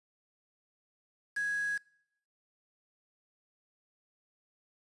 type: tone with quantisation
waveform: sine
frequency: 1661.2 Hz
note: G#6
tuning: in tune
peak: -30 dBFS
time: 1.36-1.78 s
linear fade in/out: 10 ms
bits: 7
effects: noise-tail reverb RT60 0.8 s tail -25 dB re dry + resampled to 24000 Hz